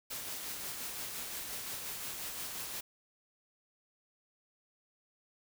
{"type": "noise with tremolo", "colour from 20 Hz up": "white", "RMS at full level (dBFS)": -40, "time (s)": [0.1, 2.81], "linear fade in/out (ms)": 10, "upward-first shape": "sine", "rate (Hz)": 5.7, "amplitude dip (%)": 30, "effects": []}